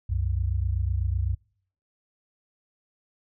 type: tone pair together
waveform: sine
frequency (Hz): 65.41 / 93.36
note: C2 / F#2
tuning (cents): 0 / +16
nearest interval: tritone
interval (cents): 616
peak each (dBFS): -26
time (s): 0.09-1.35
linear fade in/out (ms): 10
effects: noise-tail reverb RT60 0.6 s tail -26 dB re dry